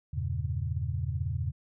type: chord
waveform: sine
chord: E diminished seventh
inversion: none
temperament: equal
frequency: 82.41 / 98 / 116.54 / 138.59 Hz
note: E2 / G2 / Bb2 / Db3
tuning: 0 / 0 / 0 / 0 cents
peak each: -33 / -35 / -35 / -35 dBFS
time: 0.13-1.52 s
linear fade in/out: 10 ms
effects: none